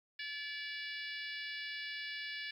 harmonic tone, 576 Hz, D5, 34 cents flat, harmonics 3 / 4 / 5 / 6 / 7 / 8 / 9, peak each -44 / -46 / -48 / -50 / -51 / -52 / -53 dBFS, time 0.19-2.51 s, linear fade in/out 5 ms, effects 12-bit

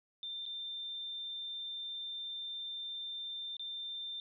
sine tone with dropouts, 3583 Hz, A7, 31 cents sharp, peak -39 dBFS, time 0.23-4.2 s, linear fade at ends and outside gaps 1 ms, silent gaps 0.455-0.462 / 3.568-3.595 s, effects none

